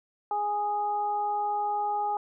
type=harmonic tone; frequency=414 Hz; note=G#4; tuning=5 cents flat; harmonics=1 / 2 / 3; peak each=-38 / -26 / -38 dBFS; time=0.31-2.17 s; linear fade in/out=2 ms; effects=none